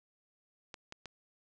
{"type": "clicks", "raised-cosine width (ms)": 0.2, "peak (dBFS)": -27, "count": 3, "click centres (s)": [0.742, 0.924, 1.057], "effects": ["resampled to 22050 Hz"]}